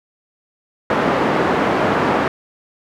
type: band-pass noise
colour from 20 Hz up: pink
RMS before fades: -17 dBFS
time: 0.9-2.28 s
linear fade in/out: 2 ms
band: 240 to 1400 Hz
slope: 12 dB/octave
effects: none